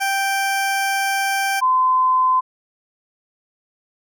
20% pulse / sine tone pair in turn, 784 / 1025.9 Hz, G5 / C6, 0 / -34 cents, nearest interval perfect fourth, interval 466 cents, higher second, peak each -13 dBFS, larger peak neither, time 0-1.61 / 1.61-2.41 s, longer first, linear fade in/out 20 ms, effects none

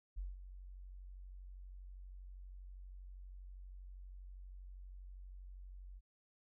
sine tone with ADSR envelope, 46.25 Hz, F#1, in tune, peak -38 dBFS, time 0.16-6.01 s, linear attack 23 ms, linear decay 180 ms, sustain -11 dB, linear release 39 ms, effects none

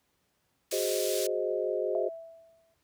pink band-pass noise, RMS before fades -36 dBFS, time 0.71-1.27 s, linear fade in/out 5 ms, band 3900 to 14000 Hz, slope 12 dB/octave
sine chord, Ab dominant seventh, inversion third, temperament equal, 370 / 415.3 / 523.3 / 622.3 Hz, Gb4 / Ab4 / C5 / Eb5, 0 / 0 / 0 / 0 cents, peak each -33 dBFS, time 0.72-2.09 s, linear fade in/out 10 ms
sine tone with exponential decay, 659.3 Hz, E5, in tune, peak -29 dBFS, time 1.95-2.74 s, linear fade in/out 1 ms, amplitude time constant 170 ms
effects pink hiss -74 dBFS RMS until 2.83 s + high-pass 60 Hz 12 dB/octave

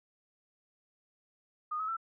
sine tone with pitch steps, 1230 / 1282.2 / 1336.7 Hz, D#6 / E6 / E6, -20 / -48 / +24 cents, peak -32 dBFS, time 1.71-1.968 s, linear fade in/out 10 ms, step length 86 ms, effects none

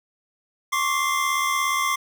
square tone cluster, 1076 / 1153 / 2087 Hz, C6 / D6 / C7, +48 / -32 / -5 cents, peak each -26 dBFS, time 0.72-1.96 s, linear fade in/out 10 ms, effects none

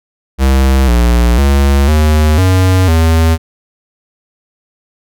square tone with pitch steps, 66.5 / 59.4 / 69.6 / 76.8 / 93 / 81.3 Hz, C2 / A#1 / C#2 / D#2 / F#2 / E2, +29 / +33 / +8 / -22 / +9 / -23 cents, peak -7 dBFS, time 0.38-3.38 s, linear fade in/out 50 ms, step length 500 ms, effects none

